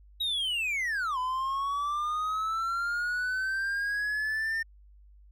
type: linear two-way sweep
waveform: triangle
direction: down then up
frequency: 3857 to 1001 to 1816 Hz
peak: -26 dBFS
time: 0.2-4.63 s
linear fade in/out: 10 ms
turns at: 1.18 s
effects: added 50 Hz sine -52 dBFS peak until 5.31 s